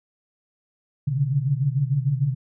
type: tone cluster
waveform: sine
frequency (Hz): 126.8 / 139.8 / 146.6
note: B2 / C#3 / D3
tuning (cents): +46 / +15 / -3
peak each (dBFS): -24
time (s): 1.07-2.35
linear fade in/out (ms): 10
effects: none